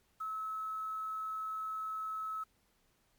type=tone with quantisation; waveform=sine; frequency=1295 Hz; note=E6; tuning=31 cents flat; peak=-36 dBFS; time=0.2-2.44 s; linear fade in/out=10 ms; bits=10; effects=pink hiss -73 dBFS RMS until 3.18 s + MP3 96 kbps